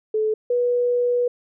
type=tone pair in turn; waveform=sine; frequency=432.9 / 487.6 Hz; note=A4 / B4; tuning=-28 / -22 cents; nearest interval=major second; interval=206 cents; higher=second; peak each=-18 / -17 dBFS; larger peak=second; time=0.14-0.34 / 0.5-1.28 s; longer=second; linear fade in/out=5 ms; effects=none